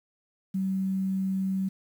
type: tone with quantisation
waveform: sine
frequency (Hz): 190.9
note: G3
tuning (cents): -46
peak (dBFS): -25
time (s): 0.54-1.69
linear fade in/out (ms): 10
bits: 9
effects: none